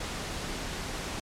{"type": "noise", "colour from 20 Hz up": "pink", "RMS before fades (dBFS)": -35, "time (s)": [0, 1.2], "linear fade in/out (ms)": 5, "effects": ["low-pass 8000 Hz 12 dB/octave", "MP3 96 kbps"]}